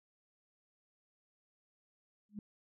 sine tone with exponential growth, 207.7 Hz, G#3, in tune, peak -36 dBFS, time 2.29-2.39 s, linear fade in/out 2 ms, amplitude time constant 21 ms, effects none

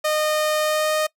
sawtooth tone with pitch glide, 613 to 617.3 Hz, D#5 to D#5, -26 to -14 cents, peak -15 dBFS, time 0.04-1.07 s, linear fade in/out 10 ms, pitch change +12 cents, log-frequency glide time 0.61-0.92 s, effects noise-tail reverb RT60 0.1 s tail -22 dB re dry

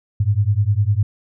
sine beating tone pair, 98.4 / 108.3 Hz, G2 / A2, +7 / -27 cents, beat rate 9.9 Hz, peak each -17 dBFS, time 0.2-1.03 s, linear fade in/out 5 ms, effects none

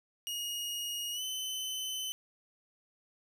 sawtooth tone with pitch glide, 2874 to 3041 Hz, F7 to F#7, +49 to +47 cents, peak -32 dBFS, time 0.27-2.12 s, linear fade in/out 0 ms, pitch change +98 cents, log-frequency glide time 1.12-1.23 s, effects none

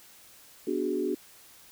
sine chord, G# half-diminished seventh, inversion first, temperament equal, 246.9 / 293.7 / 370 / 415.3 Hz, B3 / D4 / F#4 / G#4, 0 / 0 / 0 / 0 cents, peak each -35 / -32 / -30 / -33 dBFS, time 0.67-1.15 s, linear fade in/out 5 ms, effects white hiss -54 dBFS RMS until 1.71 s

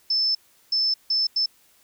sine tone bursts at uneven times, 5270 Hz, E8, 1 cent flat, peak -19 dBFS, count 4, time 0.1-0.35 / 0.72-0.94 / 1.1-1.27 / 1.36-1.46 s, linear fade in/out 5 ms, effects white hiss -59 dBFS RMS until 1.83 s

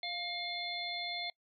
harmonic tone with a mistuned harmonic, 698.5 Hz, F5, in tune, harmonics 1 / 3 / 5 / 6, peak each -43 / -41 / -41 / -41 dBFS, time 0.03-1.3 s, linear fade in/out 2 ms, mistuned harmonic 3, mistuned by +43 cents, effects noise-tail reverb RT60 0.1 s tail -24 dB re dry

